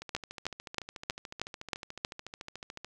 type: two click trains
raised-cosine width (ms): 0.2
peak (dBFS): -13 / -24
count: 7 / 40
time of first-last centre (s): 0.15-2.049 / 0.02-2.846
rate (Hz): 3.16 / 13.8
effects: none